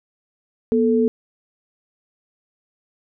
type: tone pair together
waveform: sine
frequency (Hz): 240.9 / 440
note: B3 / A4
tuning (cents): -43 / 0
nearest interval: minor seventh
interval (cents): 1043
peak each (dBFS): -17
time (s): 0.72-1.08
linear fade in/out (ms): 0
effects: none